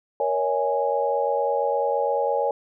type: tone cluster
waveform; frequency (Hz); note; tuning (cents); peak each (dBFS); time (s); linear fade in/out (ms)
sine; 470.2 / 559 / 645 / 828; A#4 / C#5 / E5 / G#5; +15 / +14 / -38 / -5; -26 / -24 / -31 / -25; 0.2-2.51; 2
effects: none